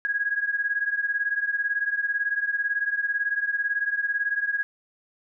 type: beating tone pair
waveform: sine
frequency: 1646 / 1664 Hz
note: G#6 / G#6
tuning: -16 / +3 cents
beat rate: 18 Hz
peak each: -25 / -28 dBFS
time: 0.05-4.63 s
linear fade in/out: 0 ms
effects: none